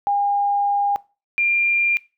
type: tone pair in turn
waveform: sine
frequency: 810 / 2391 Hz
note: G#5 / D7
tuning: -43 / +30 cents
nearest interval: octave + perfect fifth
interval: 1873 cents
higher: second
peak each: -16 dBFS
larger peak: neither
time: 0.07-0.96 / 1.38-1.97 s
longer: first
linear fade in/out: 0 ms
effects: noise-tail reverb RT60 0.3 s tail -21 dB re dry